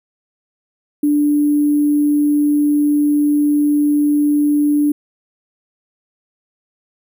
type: tone with sample-and-hold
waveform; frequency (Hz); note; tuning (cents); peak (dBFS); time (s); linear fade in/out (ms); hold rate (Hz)
sine; 293.7; D4; 0; -11; 1.03-4.92; 5; 11025
effects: none